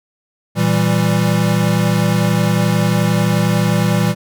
square chord, E diminished, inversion second, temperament equal, 116.54 / 164.81 / 196 Hz, Bb2 / E3 / G3, 0 / 0 / 0 cents, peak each -18 / -17 / -18 dBFS, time 0.55-4.15 s, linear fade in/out 50 ms, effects none

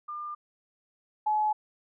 sine tone pair in turn, 1201 / 852.4 Hz, D6 / G#5, +38 / +45 cents, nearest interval tritone, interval 593 cents, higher first, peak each -34 / -23 dBFS, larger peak second, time 0.08-0.35 / 1.26-1.53 s, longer neither, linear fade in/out 10 ms, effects none

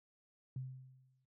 sine tone with exponential decay, 130 Hz, C3, 11 cents flat, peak -37 dBFS, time 0.56-1.25 s, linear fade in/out 2 ms, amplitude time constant 150 ms, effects noise-tail reverb RT60 0.1 s tail -20 dB re dry + high-pass 80 Hz 12 dB/octave

